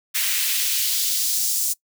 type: noise with high-pass filter sweep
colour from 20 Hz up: white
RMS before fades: -22 dBFS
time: 0.14-1.74 s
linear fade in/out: 20 ms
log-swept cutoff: 1900 to 6700 Hz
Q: 1.3
effects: noise-tail reverb RT60 0.1 s tail -22 dB re dry